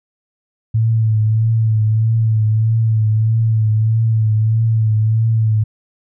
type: tone with vibrato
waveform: sine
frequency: 110.6 Hz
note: A2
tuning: 9 cents sharp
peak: -11 dBFS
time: 0.74-5.64 s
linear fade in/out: 10 ms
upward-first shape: triangle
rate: 1.6 Hz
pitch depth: 46 cents each way
effects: none